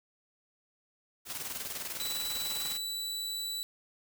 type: noise with tremolo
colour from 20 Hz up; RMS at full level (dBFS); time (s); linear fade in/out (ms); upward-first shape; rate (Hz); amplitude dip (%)
white; -37; 1.25-2.79; 50; square; 20; 50
type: tone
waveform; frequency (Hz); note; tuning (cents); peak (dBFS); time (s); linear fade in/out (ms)
sawtooth; 3951; B7; 0; -31; 2-3.63; 0
effects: none